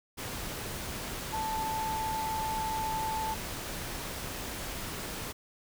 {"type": "tone in noise", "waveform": "sine", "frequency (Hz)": 879, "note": "A5", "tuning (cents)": -2, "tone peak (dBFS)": -31, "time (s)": [1.32, 3.35], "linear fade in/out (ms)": 20, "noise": "pink", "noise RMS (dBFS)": -38, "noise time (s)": [0.17, 5.33], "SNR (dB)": 4, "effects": []}